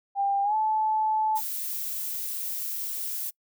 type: tone with pitch glide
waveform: sine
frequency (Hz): 796 to 868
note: G5 to A5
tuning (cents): +26 to -24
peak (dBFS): -22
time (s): 0.15-1.41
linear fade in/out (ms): 50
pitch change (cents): +150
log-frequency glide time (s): 0.43-0.55
type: noise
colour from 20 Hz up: violet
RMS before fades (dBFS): -32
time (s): 1.35-3.31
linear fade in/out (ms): 20
effects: noise-tail reverb RT60 0.1 s tail -26 dB re dry